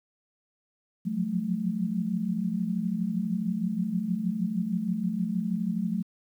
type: tone cluster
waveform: sine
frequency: 173.4 / 179.6 / 186.1 / 218.1 Hz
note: F3 / F3 / F#3 / A3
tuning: -12 / +49 / +10 / -15 cents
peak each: -35 / -34 / -31 / -29 dBFS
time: 1.05-6.03 s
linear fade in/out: 20 ms
effects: 10-bit